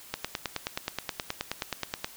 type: click train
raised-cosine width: 0.2 ms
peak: -12 dBFS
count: 19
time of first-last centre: 0.14-2.045 s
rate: 9.45 Hz
effects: white hiss -49 dBFS RMS until 2.16 s